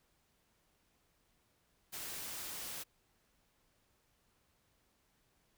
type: noise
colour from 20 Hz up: white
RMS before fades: -44 dBFS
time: 1.92-2.84 s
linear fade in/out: 20 ms
effects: pink hiss -75 dBFS RMS until 5.57 s